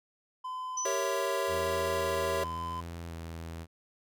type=tone; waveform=triangle; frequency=1019 Hz; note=C6; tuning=46 cents flat; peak=-33 dBFS; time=0.44-2.81 s; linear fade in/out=10 ms
type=tone with exponential decay; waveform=sine; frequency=5980 Hz; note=F#8; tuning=17 cents sharp; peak=-30 dBFS; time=0.77-1.65 s; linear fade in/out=5 ms; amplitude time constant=190 ms
type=chord; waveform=square; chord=G diminished seventh; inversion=none; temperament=equal; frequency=392 / 466.2 / 554.4 / 659.3 Hz; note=G4 / Bb4 / Db5 / Fb5; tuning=0 / 0 / 0 / 0 cents; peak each=-36 / -38 / -34 / -38 dBFS; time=0.85-2.44 s; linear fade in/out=5 ms
type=tone with vibrato; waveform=sawtooth; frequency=83.5 Hz; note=E2; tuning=23 cents sharp; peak=-35 dBFS; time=1.47-3.67 s; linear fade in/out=50 ms; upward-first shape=square; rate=0.92 Hz; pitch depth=19 cents each way
effects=none